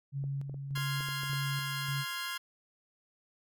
sine tone with tremolo, 138.59 Hz, C#3, in tune, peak -32 dBFS, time 0.12-2.05 s, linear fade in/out 50 ms, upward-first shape square, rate 1.7 Hz, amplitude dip 45%
clicks, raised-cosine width 2 ms, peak -35 dBFS, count 8, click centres 0.24 / 0.496 / 0.543 / 0.776 / 1.008 / 1.087 / 1.234 / 1.333 s
20% pulse chord, F minor, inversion second, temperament equal, 1046.5 / 1396.9 / 1661.2 Hz, C6 / F6 / Ab6, 0 / 0 / 0 cents, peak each -35 dBFS, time 0.75-2.38 s, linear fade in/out 10 ms
effects none

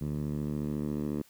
10% pulse tone with band-pass filter sweep, 74.1 Hz, D2, 16 cents sharp, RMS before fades -33 dBFS, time 0.01-1.22 s, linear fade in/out 5 ms, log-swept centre 150 to 260 Hz, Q 1.4, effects white hiss -61 dBFS RMS until 1.29 s

